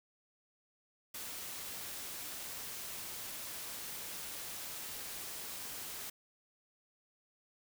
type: noise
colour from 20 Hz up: white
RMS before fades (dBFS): -44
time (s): 1.14-6.1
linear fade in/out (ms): 5
effects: none